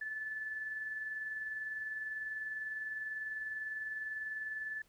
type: tone with tremolo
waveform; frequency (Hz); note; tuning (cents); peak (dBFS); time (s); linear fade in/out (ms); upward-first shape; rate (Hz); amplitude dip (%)
sine; 1741; A6; -19; -36; 0.01-4.82; 5; sine; 20; 40
effects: pink hiss -70 dBFS RMS until 4.88 s